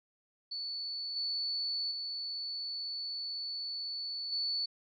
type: tone with level steps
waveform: sine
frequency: 4458 Hz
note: C#8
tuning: 9 cents sharp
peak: -36 / -32 / -36 / -31 dBFS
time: 0.51-4.66 s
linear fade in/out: 10 ms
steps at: 1.16 / 1.91 / 4.32 s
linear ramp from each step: 5 ms
effects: none